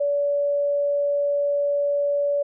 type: tone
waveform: sine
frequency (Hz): 573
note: D5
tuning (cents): -43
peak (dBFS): -19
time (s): 0-2.43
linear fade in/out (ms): 10
effects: none